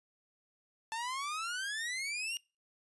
sawtooth exponential sweep, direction up, 880 to 2866 Hz, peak -32 dBFS, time 0.92-2.37 s, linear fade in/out 0 ms, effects noise-tail reverb RT60 0.3 s tail -25 dB re dry + resampled to 24000 Hz

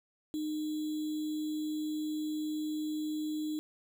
sine tone with sample-and-hold, 306.4 Hz, D#4, 27 cents flat, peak -32 dBFS, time 0.34-3.59 s, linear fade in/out 0 ms, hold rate 3675 Hz, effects none

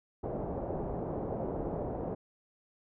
white low-pass noise, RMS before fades -36 dBFS, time 0.23-2.15 s, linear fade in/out 10 ms, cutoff 660 Hz, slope 24 dB/octave, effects none

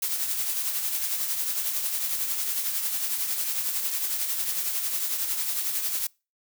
blue noise with tremolo, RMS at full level -26 dBFS, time 0.02-6.07 s, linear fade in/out 5 ms, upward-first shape triangle, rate 11 Hz, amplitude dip 50%, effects noise-tail reverb RT60 0.3 s tail -26 dB re dry

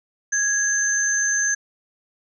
sine tone pair together, 1661.2 / 6264 Hz, G#6 / G8, 0 / -2 cents, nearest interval octave + major seventh, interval 2298 cents, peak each -21 dBFS, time 0.32-1.55 s, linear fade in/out 10 ms, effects none

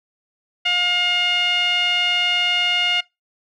5% pulse tone with low-pass filter, 712 Hz, F5, 33 cents sharp, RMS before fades -19 dBFS, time 0.65-3.01 s, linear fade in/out 10 ms, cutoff 2600 Hz, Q 8.2, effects noise-tail reverb RT60 0.2 s tail -22 dB re dry

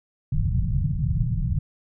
white low-pass noise, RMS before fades -23 dBFS, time 0.32-1.59 s, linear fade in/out 5 ms, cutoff 160 Hz, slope 48 dB/octave, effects none

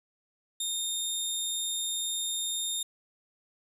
20% pulse tone, 3662 Hz, A#7, 32 cents flat, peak -24 dBFS, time 0.6-2.83 s, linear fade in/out 5 ms, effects 10-bit

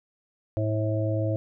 harmonic tone, 108 Hz, A2, 32 cents flat, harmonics 1 / 3 / 5 / 6, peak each -25 / -31 / -31 / -33 dBFS, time 0.57-1.36 s, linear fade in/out 0 ms, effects none

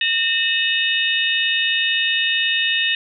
sine tone cluster, 1831 / 2595 / 2926 / 3668 Hz, A#6 / E7 / F#7 / A#7, -32 / -28 / -20 / -29 cents, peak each -22 dBFS, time 0.01-2.95 s, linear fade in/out 2 ms, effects none

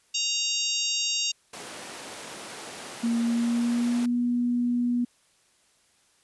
harmonic tone, 932.3 Hz, A#5, in tune, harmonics 3 / 4 / 5 / 6 / 7 / 8, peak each -30 / -31 / -32 / -33 / -33 / -34 dBFS, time 0.14-1.32 s, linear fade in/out 10 ms
pink high-pass noise, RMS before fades -40 dBFS, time 1.53-4.06 s, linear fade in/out 5 ms, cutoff 280 Hz, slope 12 dB/octave
sine tone with pitch glide, 233.1 to 242.4 Hz, A#3 to B3, 0 to -32 cents, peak -22 dBFS, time 3.03-5.05 s, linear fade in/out 10 ms, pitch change +68 cents, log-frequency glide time 3.2-4.16 s
effects white hiss -64 dBFS RMS until 6.23 s + resampled to 24000 Hz

